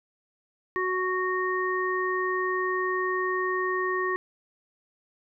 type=harmonic tone; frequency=370 Hz; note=F#4; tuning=in tune; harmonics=1 / 3 / 5; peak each=-28 / -29 / -30 dBFS; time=0.76-4.16 s; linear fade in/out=0 ms; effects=none